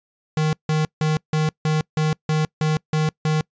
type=tone bursts; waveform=square; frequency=155.1 Hz; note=D#3; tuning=5 cents flat; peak=-18 dBFS; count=10; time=0.37-3.41 s; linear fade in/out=2 ms; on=160 ms; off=160 ms; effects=noise-tail reverb RT60 0.1 s tail -25 dB re dry + resampled to 16000 Hz